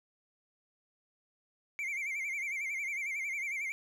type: tone with vibrato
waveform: triangle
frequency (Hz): 2217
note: C#7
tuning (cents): 0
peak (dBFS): -32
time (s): 1.79-3.72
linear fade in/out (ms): 0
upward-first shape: sine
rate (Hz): 11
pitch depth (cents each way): 110
effects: none